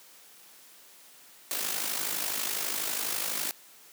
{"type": "noise with amplitude modulation", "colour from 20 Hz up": "white", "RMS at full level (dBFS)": -29, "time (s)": [1.51, 3.51], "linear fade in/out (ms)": 0, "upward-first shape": "sine", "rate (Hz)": 52.1, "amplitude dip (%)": 60, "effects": ["white hiss -54 dBFS RMS until 3.92 s", "high-pass 200 Hz 12 dB/octave"]}